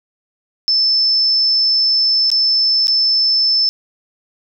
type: tone with dropouts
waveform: sine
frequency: 5274 Hz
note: E8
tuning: in tune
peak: -11 dBFS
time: 0.68-3.69 s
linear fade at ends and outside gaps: 0 ms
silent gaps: 2.302-2.316 / 2.871-2.881 s
effects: none